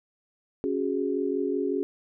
sine chord, C# suspended fourth, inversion none, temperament equal, 277.2 / 370 / 415.3 Hz, C#4 / F#4 / G#4, 0 / 0 / 0 cents, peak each -29 dBFS, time 0.64-1.83 s, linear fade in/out 0 ms, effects none

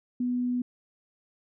sine tone, 246.9 Hz, B3, in tune, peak -25 dBFS, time 0.2-0.62 s, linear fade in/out 5 ms, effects none

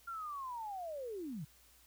sine linear sweep, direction down, 1396.9 to 130.81 Hz, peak -40 dBFS, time 0.07-1.45 s, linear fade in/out 10 ms, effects added 60 Hz sine -69 dBFS peak until 1.86 s + white hiss -65 dBFS RMS until 1.86 s

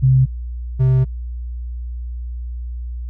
sine / triangle tone pair in turn, 130.81 / 129.83 Hz, C3 / C3, 0 / -13 cents, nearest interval unison, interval 13 cents, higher first, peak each -9 dBFS, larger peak neither, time 0.02-0.26 / 0.79-1.05 s, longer second, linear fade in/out 20 ms, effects added 60 Hz sine -24 dBFS peak until 3.09 s

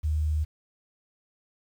sine tone, 76.9 Hz, D#2, 20 cents flat, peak -23 dBFS, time 0.03-0.45 s, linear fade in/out 20 ms, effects 9-bit

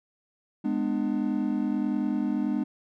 triangle chord, G# diminished, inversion none, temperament just, 207.7 / 249.2 / 299 Hz, G#3 / B3 / D4, 0 / +16 / +31 cents, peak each -27 dBFS, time 0.64-2.64 s, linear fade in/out 10 ms, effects none

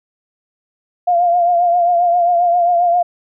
sine tone with vibrato, 698.5 Hz, F5, in tune, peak -10 dBFS, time 1.07-3.03 s, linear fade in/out 10 ms, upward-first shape triangle, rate 7.5 Hz, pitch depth 53 cents each way, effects none

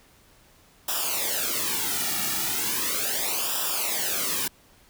white noise with flanger, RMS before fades -27 dBFS, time 0.88-4.48 s, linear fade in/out 5 ms, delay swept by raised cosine 0.46 to 1.96 ms, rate 0.37 Hz, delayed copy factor -0.85, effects pink hiss -57 dBFS RMS until 4.89 s

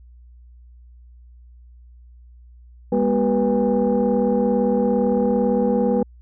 sine tone cluster, 203.2 / 240.9 / 383.4 / 488.7 / 811 Hz, G#3 / B3 / G4 / B4 / G#5, -38 / -43 / -38 / -18 / -41 cents, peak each -20 / -21 / -27 / -19 / -28 dBFS, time 2.92-6.03 s, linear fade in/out 5 ms, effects tanh soft clip ceiling -9 dBFS + added 60 Hz sine -43 dBFS peak until 6.21 s

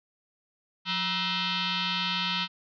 sine tone with frequency modulation, 180 Hz, F#3, 47 cents flat, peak -26 dBFS, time 0.85-2.48 s, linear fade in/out 50 ms, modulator 567 Hz, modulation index 7, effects none

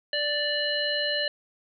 harmonic tone, 587.3 Hz, D5, in tune, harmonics 1 / 3 / 5 / 7, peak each -30 / -30 / -30 / -30 dBFS, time 0.13-1.28 s, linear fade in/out 2 ms, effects none

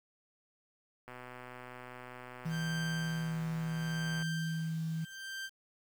click train, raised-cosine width 0.5 ms, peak -32 dBFS, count 394, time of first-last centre 1.08-4.224 s, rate 125 Hz
sine tone with pitch glide, 162.6 to 161.48 Hz, E3 to E3, -23 to -35 cents, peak -33 dBFS, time 2.45-5.05 s, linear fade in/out 10 ms, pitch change -12 cents, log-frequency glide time 2.95-4.76 s
sawtooth tone with tremolo, 1570 Hz, G6, 2 cents sharp, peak -34 dBFS, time 2.49-5.5 s, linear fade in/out 50 ms, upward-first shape sine, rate 0.74 Hz, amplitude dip 95%
effects low-pass 8000 Hz 12 dB/octave + 9-bit

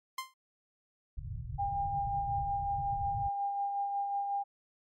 sawtooth tone with exponential decay, 1046.5 Hz, C6, in tune, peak -28 dBFS, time 0.18-0.34 s, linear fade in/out 5 ms, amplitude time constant 34 ms
white low-pass noise, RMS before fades -40 dBFS, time 1.17-3.29 s, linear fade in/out 10 ms, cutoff 150 Hz, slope 96 dB/octave
sine tone with tremolo, 802 Hz, G5, 39 cents sharp, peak -29 dBFS, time 1.58-4.44 s, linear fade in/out 20 ms, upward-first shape sine, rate 5.5 Hz, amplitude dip 35%
effects MP3 64 kbps

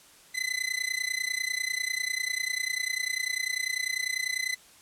sawtooth tone with amplitude modulation, 2024 Hz, B6, 42 cents sharp, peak -21 dBFS, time 0.34-4.56 s, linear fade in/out 20 ms, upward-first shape sine, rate 30.1 Hz, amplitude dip 90%, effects white hiss -55 dBFS RMS until 4.81 s + low-pass 11000 Hz 12 dB/octave

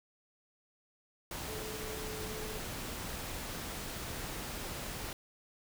sine tone in noise, 432.7 Hz, A4, 29 cents flat, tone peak -44 dBFS, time 1.48-2.58 s, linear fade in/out 2 ms, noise pink, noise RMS -41 dBFS, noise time 1.31-5.13 s, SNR -6 dB, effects none

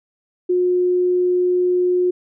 sine tone, 360.2 Hz, F#4, 46 cents flat, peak -14 dBFS, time 0.49-2.11 s, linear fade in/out 10 ms, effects none

